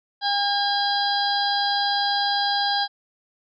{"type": "harmonic tone with a mistuned harmonic", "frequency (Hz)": 808, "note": "G#5", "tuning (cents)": -48, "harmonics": [1, 2, 4, 5, 6], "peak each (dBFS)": [-23, -28, -29, -28, -27], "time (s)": [0.21, 2.88], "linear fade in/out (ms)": 50, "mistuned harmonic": 4, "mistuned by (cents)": 20, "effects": []}